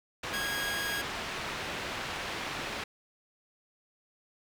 white low-pass noise, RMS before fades -37 dBFS, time 0.23-2.84 s, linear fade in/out 5 ms, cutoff 2700 Hz, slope 12 dB/octave
sawtooth tone, 1641 Hz, G#6, 21 cents flat, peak -29 dBFS, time 0.33-1.02 s, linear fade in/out 10 ms
effects none

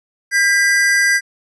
square tone pair together, 1609 / 1975.5 Hz, G6 / B6, +45 / 0 cents, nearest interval major third, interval 355 cents, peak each -15 dBFS, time 0.31-1.21 s, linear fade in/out 50 ms, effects resampled to 24000 Hz

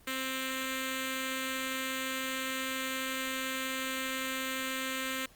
5% pulse tone with notch filter, 262.8 Hz, C4, 8 cents sharp, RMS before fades -35 dBFS, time 0.07-5.26 s, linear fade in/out 5 ms, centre 810 Hz, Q 1.3, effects pink hiss -60 dBFS RMS until 5.35 s + Opus 24 kbps

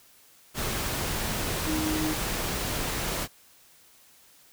sine tone in noise, 311.1 Hz, D#4, in tune, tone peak -27 dBFS, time 1.65-2.16 s, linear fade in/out 50 ms, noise pink, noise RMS -30 dBFS, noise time 0.54-3.28 s, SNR 0 dB, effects white hiss -57 dBFS RMS until 4.52 s

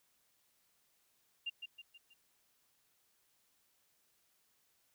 sine tone with echo, 2794 Hz, F7, in tune, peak -36 dBFS, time 1.46-1.5 s, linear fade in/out 10 ms, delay 160 ms, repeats 4, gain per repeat -6 dB, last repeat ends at 2.14 s, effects white hiss -75 dBFS RMS until 4.94 s

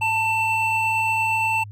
triangle tone pair together, 889.1 / 2676 Hz, A5 / E7, +18 / +25 cents, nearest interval octave + perfect fifth, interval 1907 cents, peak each -20 dBFS, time 0.01-1.64 s, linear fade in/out 10 ms, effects added 103 Hz sine -35 dBFS peak until 1.71 s

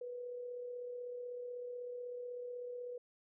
sine tone with amplitude modulation, 490.2 Hz, B4, 13 cents flat, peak -40 dBFS, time 0.01-2.98 s, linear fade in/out 5 ms, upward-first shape sine, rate 36.1 Hz, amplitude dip 35%, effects none

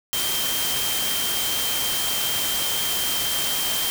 sine tone in noise, 3152 Hz, G7, 9 cents sharp, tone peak -27 dBFS, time 0.13-3.9 s, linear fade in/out 0 ms, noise white, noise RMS -25 dBFS, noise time 0.13-3.9 s, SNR -5 dB, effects none

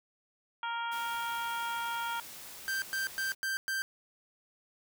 harmonic tone, 466.2 Hz, A#4, in tune, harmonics 2 / 3 / 4 / 5 / 6 / 7, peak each -35 / -37 / -50 / -47 / -50 / -44 dBFS, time 0.63-2.2 s, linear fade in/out 2 ms
white noise, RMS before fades -47 dBFS, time 0.91-3.35 s, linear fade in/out 20 ms
45% pulse tone bursts, 1568 Hz, G6, in tune, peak -31 dBFS, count 5, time 2.68-3.82 s, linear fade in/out 0 ms, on 140 ms, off 110 ms
effects none

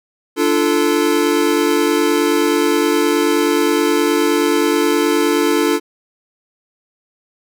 square chord, D minor, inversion none, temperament equal with one note detuned, 293.7 / 343.2 / 440 Hz, D4 / F4 / A4, 0 / -30 / 0 cents, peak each -18 dBFS, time 0.36-5.8 s, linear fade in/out 50 ms, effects none

